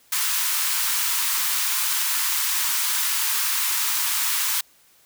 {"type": "high-pass noise", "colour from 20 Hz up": "white", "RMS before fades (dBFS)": -23, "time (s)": [0.12, 4.61], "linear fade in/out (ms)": 5, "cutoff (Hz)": 880, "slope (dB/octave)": 96, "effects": ["white hiss -57 dBFS RMS until 5.05 s"]}